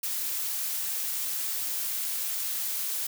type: noise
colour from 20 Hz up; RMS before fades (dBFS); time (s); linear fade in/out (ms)
blue; -31; 0.03-3.07; 5
effects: none

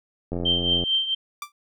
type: click train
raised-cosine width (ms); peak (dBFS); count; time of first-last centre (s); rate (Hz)
2; -16; 46; 0.32-0.837; 87
type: tone with tremolo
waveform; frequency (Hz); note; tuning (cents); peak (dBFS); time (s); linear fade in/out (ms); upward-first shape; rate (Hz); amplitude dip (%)
sine; 3136; G7; 0; -17; 0.45-1.15; 10; triangle; 4.5; 75
type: tone with exponential decay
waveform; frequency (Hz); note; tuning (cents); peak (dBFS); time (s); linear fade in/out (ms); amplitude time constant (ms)
sawtooth; 1174.7; D6; 0; -23; 1.42-1.52; 2; 20
effects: none

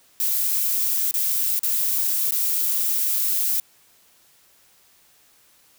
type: noise with dropouts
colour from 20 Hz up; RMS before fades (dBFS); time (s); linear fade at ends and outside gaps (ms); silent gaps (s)
violet; -22; 0.2-3.6; 1; 1.111-1.14 / 1.592-1.632 / 2.309-2.321
effects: white hiss -57 dBFS RMS until 5.78 s

